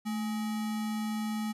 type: tone with sample-and-hold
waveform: sine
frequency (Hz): 217.7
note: A3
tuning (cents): -18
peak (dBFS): -30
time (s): 0.05-1.53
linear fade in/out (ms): 20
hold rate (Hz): 1050
effects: resampled to 32000 Hz